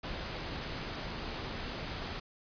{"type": "noise", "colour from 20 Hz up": "pink", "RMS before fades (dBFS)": -39, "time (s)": [0.03, 2.2], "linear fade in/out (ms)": 10, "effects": ["resampled to 11025 Hz"]}